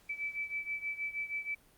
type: beating tone pair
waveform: sine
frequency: 2308 / 2314.3 Hz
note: D7 / D7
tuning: -31 / -26 cents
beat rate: 6.3 Hz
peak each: -37 / -40 dBFS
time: 0.09-1.55 s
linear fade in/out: 10 ms
effects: pink hiss -64 dBFS RMS until 1.77 s + Opus 48 kbps